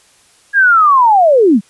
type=linear sweep; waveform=sine; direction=down; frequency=1661.2 to 174.61 Hz; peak=-5 dBFS; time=0.53-1.61 s; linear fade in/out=50 ms; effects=white hiss -49 dBFS RMS until 1.69 s + resampled to 24000 Hz